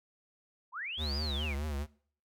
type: linear two-way sweep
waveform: sine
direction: up then down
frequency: 880 to 5000 to 1956 Hz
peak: -36 dBFS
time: 0.72-1.56 s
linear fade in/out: 50 ms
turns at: 1.16 s
type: tone with vibrato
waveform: square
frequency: 73.42 Hz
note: D2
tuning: in tune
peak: -34 dBFS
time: 0.97-1.87 s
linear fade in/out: 50 ms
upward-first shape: triangle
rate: 4.7 Hz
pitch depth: 120 cents each way
effects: noise-tail reverb RT60 0.5 s tail -21 dB re dry